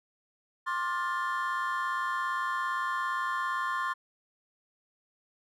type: chord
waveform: triangle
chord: D minor seventh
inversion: third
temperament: just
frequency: 1057.2 / 1174.7 / 1409.6 / 1762 Hz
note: C6 / D6 / F6 / A6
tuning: +18 / 0 / +16 / +2 cents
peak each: -29 / -35 / -35 / -33 dBFS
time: 0.66-3.94 s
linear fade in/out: 20 ms
effects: tanh soft clip ceiling -19 dBFS